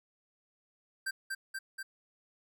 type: tone with echo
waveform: square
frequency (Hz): 1569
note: G6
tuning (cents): +1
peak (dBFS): -33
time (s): 1.06-1.11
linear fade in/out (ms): 10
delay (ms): 240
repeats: 3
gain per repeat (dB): -2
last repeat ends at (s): 1.83
effects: none